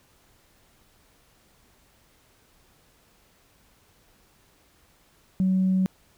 sine tone, 187.6 Hz, F#3, 24 cents sharp, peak -18 dBFS, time 5.4-5.86 s, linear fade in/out 0 ms, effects tanh soft clip ceiling -15 dBFS + pink hiss -61 dBFS RMS until 6.17 s

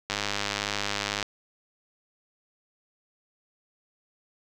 click train, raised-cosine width 0.2 ms, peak -10 dBFS, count 116, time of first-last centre 0.1-1.227 s, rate 102 Hz, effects none

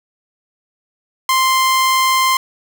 sawtooth tone, 1046.5 Hz, C6, in tune, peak -8 dBFS, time 1.29-2.37 s, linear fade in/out 2 ms, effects none

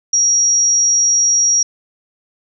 sine tone, 5680 Hz, F8, 28 cents sharp, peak -10 dBFS, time 0.13-1.63 s, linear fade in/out 5 ms, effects none

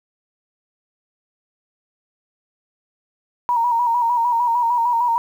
sine tone with vibrato, 947 Hz, A#5, 27 cents sharp, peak -15 dBFS, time 3.49-5.18 s, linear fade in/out 0 ms, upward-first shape square, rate 6.6 Hz, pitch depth 44 cents each way, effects 8-bit

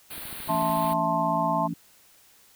white band-stop noise, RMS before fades -38 dBFS, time 0.1-0.94 s, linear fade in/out 10 ms, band 4500 to 8700 Hz, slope 96 dB/octave
click train, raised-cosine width 3 ms, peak -32 dBFS, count 11, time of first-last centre 0.18-0.921 s, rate 13.5 Hz
sine chord, A minor, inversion second, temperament just, 660 / 880 / 1056 Hz, E5 / A5 / C6, +2 / 0 / +16 cents, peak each -28 / -26 / -28 dBFS, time 0.48-1.68 s, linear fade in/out 20 ms
harmonic tone, 56.6 Hz, A1, 50 cents sharp, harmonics 3 / 4 / 5, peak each -31 / -35 / -33 dBFS, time 0.49-1.74 s, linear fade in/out 5 ms
effects white hiss -57 dBFS RMS until 2.55 s

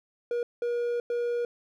triangle tone bursts at uneven times, 478 Hz, A#4, 43 cents sharp, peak -24 dBFS, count 3, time 0.31-0.43 / 0.62-1 / 1.1-1.45 s, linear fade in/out 2 ms, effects none

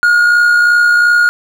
triangle tone with amplitude modulation, 1432 Hz, F6, 43 cents sharp, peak -3 dBFS, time 0.03-1.29 s, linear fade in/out 0 ms, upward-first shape sine, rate 62.8 Hz, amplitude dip 35%, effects none

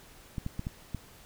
clicks, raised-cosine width 5 ms, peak -21 dBFS, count 5, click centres 0.382 / 0.464 / 0.594 / 0.669 / 0.947 s, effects pink hiss -54 dBFS RMS until 1.25 s

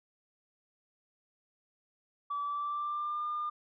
sine tone with pitch glide, 1152 to 1205.8 Hz, D6 to D6, -34 to +45 cents, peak -31 dBFS, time 2.3-3.5 s, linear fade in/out 10 ms, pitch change +79 cents, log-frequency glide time 2.41-3.24 s, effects tanh soft clip ceiling -28 dBFS

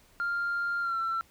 sine tone with pitch glide, 1396.9 to 1345.4 Hz, F6 to E6, 0 to +35 cents, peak -26 dBFS, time 0.2-1.21 s, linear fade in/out 0 ms, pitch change -65 cents, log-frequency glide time 0.81-0.98 s, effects tanh soft clip ceiling -25 dBFS + pink hiss -61 dBFS RMS until 1.3 s

